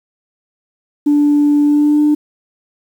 sine tone with pitch glide, 292.4 to 298.4 Hz, D4 to D4, -7 to +28 cents, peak -7 dBFS, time 1.06-2.15 s, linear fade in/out 10 ms, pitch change +35 cents, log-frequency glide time 1.64-2.02 s, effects tanh soft clip ceiling -5 dBFS + 7-bit

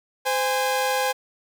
sawtooth tone pair together, 516 / 819.1 Hz, C5 / G#5, -24 / -24 cents, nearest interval minor sixth, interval 800 cents, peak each -20 dBFS, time 0.25-1.13 s, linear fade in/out 20 ms, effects none

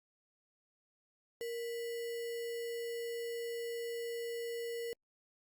sine tone with sample-and-hold, 467.2 Hz, A#4, 4 cents sharp, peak -37 dBFS, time 1.41-4.93 s, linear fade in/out 0 ms, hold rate 2450 Hz, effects Opus 48 kbps

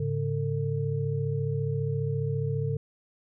sine tone cluster, 107.2 / 141.9 / 450.1 Hz, A2 / C#3 / A4, -45 / +41 / +39 cents, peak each -31 / -28 / -33 dBFS, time 0-2.77 s, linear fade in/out 5 ms, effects none

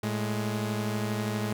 sawtooth tone pair together, 110.8 / 209.2 Hz, A2 / G#3, +13 / +13 cents, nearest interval major seventh, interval 1100 cents, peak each -27 dBFS, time 0.03-1.53 s, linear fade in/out 5 ms, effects none

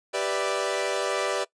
sawtooth chord, E minor seventh, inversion first, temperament equal, 392 / 493.9 / 587.3 / 659.3 Hz, G4 / B4 / D5 / E5, 0 / 0 / 0 / 0 cents, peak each -27 / -27 / -25 / -29 dBFS, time 0.13-1.45 s, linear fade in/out 20 ms, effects noise-tail reverb RT60 0.1 s tail -20 dB re dry + resampled to 22050 Hz

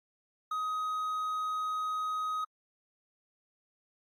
triangle tone, 1258 Hz, D#6, 19 cents sharp, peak -29 dBFS, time 0.51-2.44 s, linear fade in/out 5 ms, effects AAC 64 kbps

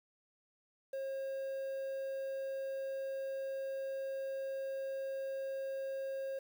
triangle tone with quantisation, 539 Hz, C#5, 49 cents flat, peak -35 dBFS, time 0.93-6.39 s, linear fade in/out 5 ms, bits 10, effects none

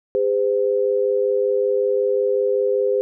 sine tone pair together, 405 / 510.3 Hz, G#4 / C5, -43 / -43 cents, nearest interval major third, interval 400 cents, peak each -19 dBFS, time 0.15-3.01 s, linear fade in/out 0 ms, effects none

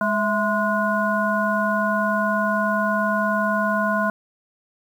harmonic tone with a mistuned harmonic, 207.7 Hz, G#3, in tune, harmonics 1 / 3 / 5 / 7, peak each -24 / -24 / -24 / -24 dBFS, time 0.01-4.1 s, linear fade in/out 2 ms, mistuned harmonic 3, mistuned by +88 cents, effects 8-bit

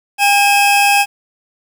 40% pulse tone pair together, 809 / 2575 Hz, G#5 / E7, -46 / -41 cents, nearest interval octave + minor sixth, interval 2005 cents, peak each -10 / -12 dBFS, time 0.18-1.06 s, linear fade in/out 50 ms, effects 7-bit

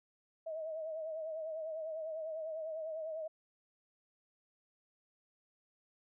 sine tone with vibrato, 635 Hz, D#5, 35 cents sharp, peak -38 dBFS, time 0.46-3.28 s, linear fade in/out 10 ms, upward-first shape sine, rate 10 Hz, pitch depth 53 cents each way, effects none

